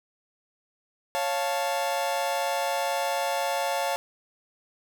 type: chord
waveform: 40% pulse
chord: Db augmented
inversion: none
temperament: equal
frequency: 554.4 / 698.5 / 880 Hz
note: Db5 / F5 / A5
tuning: 0 / 0 / 0 cents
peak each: -29 dBFS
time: 1.15-3.96 s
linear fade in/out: 0 ms
effects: none